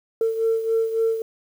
sine beating tone pair, 450 / 453.6 Hz, A4 / A#4, +39 / -47 cents, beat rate 3.6 Hz, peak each -19 / -25 dBFS, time 0.21-1.22 s, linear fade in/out 2 ms, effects tanh soft clip ceiling -13 dBFS + 8-bit

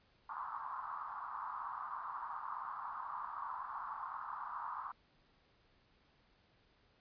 white band-pass noise, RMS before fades -44 dBFS, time 0.29-4.92 s, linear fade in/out 5 ms, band 930 to 1200 Hz, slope 48 dB/octave, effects pink hiss -71 dBFS RMS until 7 s + resampled to 11025 Hz

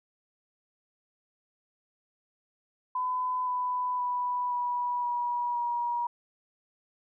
sine tone with pitch steps, 1007 / 996.6 / 986.3 / 976.1 / 966 / 956 Hz, B5 / B5 / B5 / B5 / B5 / A#5, +33 / +15 / -3 / -21 / -39 / +43 cents, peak -27 dBFS, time 2.95-6.07 s, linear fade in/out 5 ms, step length 520 ms, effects none

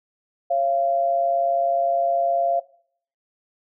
sine tone pair together, 547 / 686.2 Hz, C#5 / F5, -23 / -31 cents, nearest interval major third, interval 392 cents, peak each -25 / -19 dBFS, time 0.5-2.6 s, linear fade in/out 10 ms, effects noise-tail reverb RT60 0.6 s tail -20 dB re dry

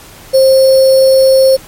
sine tone with sample-and-hold, 530 Hz, C5, 22 cents sharp, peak -3 dBFS, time 0.33-1.57 s, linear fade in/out 20 ms, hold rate 4900 Hz, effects pink hiss -35 dBFS RMS until 1.67 s + MP3 64 kbps

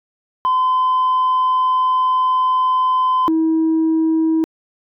sine tone pair in turn, 1023 / 321.4 Hz, C6 / E4, -39 / -44 cents, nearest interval octave + minor sixth, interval 2005 cents, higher first, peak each -11 dBFS, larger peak neither, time 0.45-3.28 / 3.28-4.44 s, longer first, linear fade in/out 0 ms, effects tanh soft clip ceiling -11 dBFS

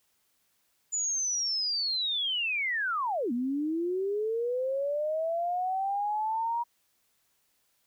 sine linear two-way sweep, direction down then up, 7030 to 232.6 to 953 Hz, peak -27 dBFS, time 0.92-6.64 s, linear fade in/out 20 ms, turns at 3.32 s, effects white hiss -72 dBFS RMS until 7.86 s

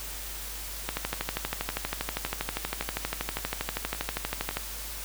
two click trains, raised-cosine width 0.3 ms, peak -21 / -12 dBFS, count 7 / 47, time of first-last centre 1.14-4.511 / 0.89-4.57 s, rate 1.78 / 12.5 Hz, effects added 50 Hz sine -41 dBFS peak until 5.04 s + white hiss -39 dBFS RMS until 5.04 s

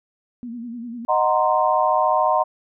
sine tone with vibrato, 236.6 Hz, A#3, 26 cents sharp, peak -29 dBFS, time 0.43-1.05 s, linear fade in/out 0 ms, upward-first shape sine, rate 10 Hz, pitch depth 76 cents each way
sine chord, C half-diminished seventh, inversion first, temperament equal with one note detuned, 619 / 740 / 932.3 / 1046.5 Hz, Eb5 / Gb5 / Bb5 / C6, -9 / 0 / 0 / 0 cents, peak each -21 dBFS, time 1.08-2.44 s, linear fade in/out 20 ms
effects none

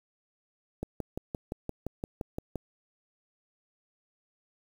click train, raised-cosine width 2 ms, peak -20 dBFS, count 11, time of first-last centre 0.83-2.557 s, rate 5.79 Hz, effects 8-bit

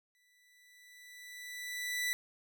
sawtooth tone with exponential growth, 1975.5 Hz, B6, in tune, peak -27 dBFS, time 0.15-2.13 s, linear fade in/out 0 ms, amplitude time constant 430 ms, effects none

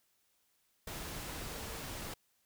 sine tone in noise, 454.4 Hz, A#4, 44 cents flat, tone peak -53 dBFS, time 1.51-1.81 s, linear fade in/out 5 ms, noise pink, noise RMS -43 dBFS, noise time 0.87-2.14 s, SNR -13 dB, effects white hiss -75 dBFS RMS until 2.45 s

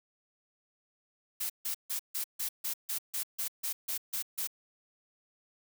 blue noise bursts, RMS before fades -34 dBFS, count 13, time 1.4-4.474 s, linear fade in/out 10 ms, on 98 ms, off 150 ms, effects none

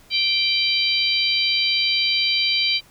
harmonic tone with a mistuned harmonic, 784 Hz, G5, in tune, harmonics 3 / 4 / 5 / 6, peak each -23 / -23 / -23 / -23 dBFS, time 0.1-2.81 s, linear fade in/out 50 ms, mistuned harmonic 4, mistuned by -18 cents, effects pink hiss -52 dBFS RMS until 2.9 s

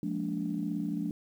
sine chord, Bb dominant seventh, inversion second, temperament just, 174.81 / 209.8 / 233.1 / 291.4 Hz, F3 / Ab3 / Bb3 / D4, +2 / +18 / 0 / -13 cents, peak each -35 / -35 / -39 / -34 dBFS, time 0.03-1.11 s, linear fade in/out 2 ms, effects tanh soft clip ceiling -20 dBFS + 10-bit

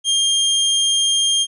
sawtooth tone, 3207 Hz, G7, 39 cents sharp, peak -11 dBFS, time 0.04-1.47 s, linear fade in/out 50 ms, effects resampled to 24000 Hz

